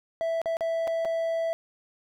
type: tone with dropouts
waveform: triangle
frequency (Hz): 659.3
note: E5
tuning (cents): 0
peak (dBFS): -23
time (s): 0.21-1.53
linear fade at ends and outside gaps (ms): 0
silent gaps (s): 0.416-0.458 / 0.569-0.608 / 0.873-0.877 / 1.049-1.054
effects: none